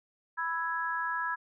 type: chord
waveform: sine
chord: E major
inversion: second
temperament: equal with one note detuned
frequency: 990.6 / 1318.5 / 1661.2 Hz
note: B5 / E6 / G#6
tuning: +5 / 0 / 0 cents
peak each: -34 / -36 / -33 dBFS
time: 0.37-1.36 s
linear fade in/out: 20 ms
effects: none